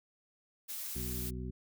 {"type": "noise", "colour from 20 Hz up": "blue", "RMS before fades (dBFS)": -41, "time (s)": [0.68, 1.31], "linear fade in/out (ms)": 20}
{"type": "harmonic tone", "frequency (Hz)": 62, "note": "B1", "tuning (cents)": 7, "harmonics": [1, 2, 3, 4, 6], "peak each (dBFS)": [-40, -43, -45, -46, -48], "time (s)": [0.95, 1.51], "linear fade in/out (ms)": 10}
{"effects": []}